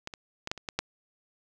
clicks, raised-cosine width 0.2 ms, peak -19 / -23 / -17 / -12 / -25 / -16 / -10 dBFS, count 7, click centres 0.074 / 0.138 / 0.474 / 0.515 / 0.577 / 0.688 / 0.79 s, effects none

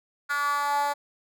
10% pulse tone with high-pass filter sweep, 287.6 Hz, D4, 36 cents flat, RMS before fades -26 dBFS, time 0.29-0.94 s, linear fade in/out 20 ms, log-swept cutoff 1400 to 720 Hz, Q 5.3, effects none

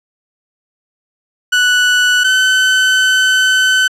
30% pulse tone pair in turn, 1480 / 1519 Hz, F#6 / F#6, 0 / +45 cents, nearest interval unison, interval 45 cents, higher second, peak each -6 dBFS, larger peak neither, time 1.52-2.24 / 2.24-3.88 s, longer second, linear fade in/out 10 ms, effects low-pass 8000 Hz 12 dB/octave

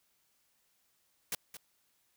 white noise with echo, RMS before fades -35 dBFS, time 1.32-1.35 s, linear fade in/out 2 ms, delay 220 ms, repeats 1, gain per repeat -12 dB, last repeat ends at 1.57 s, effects white hiss -74 dBFS RMS until 2.16 s

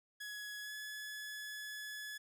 sawtooth tone with pitch glide, 1682 to 1705.5 Hz, G#6 to G#6, +22 to +46 cents, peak -40 dBFS, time 0.2-2.18 s, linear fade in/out 10 ms, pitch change +24 cents, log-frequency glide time 0.61-0.73 s, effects none

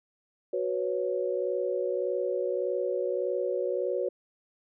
sine chord, F# suspended fourth, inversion none, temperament just, 370 / 493.3 / 555 Hz, F#4 / B4 / C#5, 0 / -2 / +2 cents, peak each -31 dBFS, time 0.53-4.09 s, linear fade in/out 5 ms, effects none

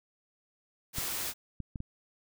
white noise, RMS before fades -35 dBFS, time 0.93-1.34 s, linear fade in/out 50 ms
clicks, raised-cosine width 5 ms, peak -25 dBFS, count 4, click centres 0.984 / 1.603 / 1.758 / 1.804 s
effects none

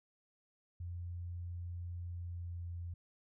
sine tone with pitch glide, 87.31 to 86.41 Hz, F2 to F2, 0 to -18 cents, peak -40 dBFS, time 0.8-2.94 s, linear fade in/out 5 ms, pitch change -18 cents, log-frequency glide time 2.09-2.68 s, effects none

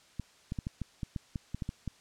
clicks, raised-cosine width 5 ms, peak -22 dBFS, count 12, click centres 0.197 / 0.521 / 0.588 / 0.669 / 0.817 / 1.032 / 1.162 / 1.358 / 1.546 / 1.622 / 1.691 / 1.877 s, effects white hiss -61 dBFS RMS until 2 s + low-pass 7000 Hz 12 dB/octave

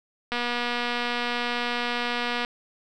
click train, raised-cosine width 0.3 ms, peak -12 dBFS, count 514, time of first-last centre 0.32-2.449 s, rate 241 Hz, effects none

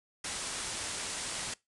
white low-pass noise, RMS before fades -38 dBFS, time 0.24-1.54 s, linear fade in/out 5 ms, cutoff 10000 Hz, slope 96 dB/octave, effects noise-tail reverb RT60 0.2 s tail -22 dB re dry

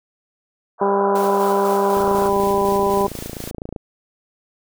pink band-pass noise, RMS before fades -28 dBFS, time 0.78-2.31 s, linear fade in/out 50 ms, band 470 to 1500 Hz, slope 96 dB/octave
harmonic tone, 198.8 Hz, G3, 25 cents sharp, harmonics 1 / 2 / 3 / 4 / 5, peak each -25 / -18 / -24 / -23 / -21 dBFS, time 0.81-3.07 s, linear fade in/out 5 ms
white noise with tremolo, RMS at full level -35 dBFS, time 1.15-3.51 s, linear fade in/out 5 ms, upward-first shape square, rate 4 Hz, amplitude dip 35%
click train, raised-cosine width 2 ms, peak -16 dBFS, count 51, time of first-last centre 1.97-3.762 s, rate 27.9 Hz
effects none

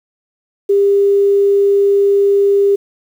sine tone, 400 Hz, G4, 35 cents sharp, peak -8 dBFS, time 0.69-2.76 s, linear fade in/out 10 ms, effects 7-bit

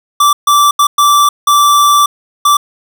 square tone bursts at uneven times, 1166 Hz, D6, 13 cents flat, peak -6 dBFS, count 6, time 0.2-0.33 / 0.47-0.71 / 0.79-0.87 / 0.98-1.29 / 1.47-2.06 / 2.45-2.57 s, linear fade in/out 5 ms, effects none

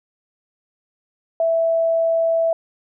sine tone, 659.3 Hz, E5, in tune, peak -15 dBFS, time 1.4-2.53 s, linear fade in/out 2 ms, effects none

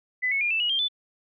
sine tone with pitch steps, 2006 / 2200 / 2413 / 2647 / 2903 / 3184 / 3493 Hz, B6 / C#7 / D7 / E7 / F#7 / G7 / A7, +26 / -14 / +46 / +7 / -34 / +26 / -13 cents, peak -22 dBFS, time 0.22-0.885 s, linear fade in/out 20 ms, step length 95 ms, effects none

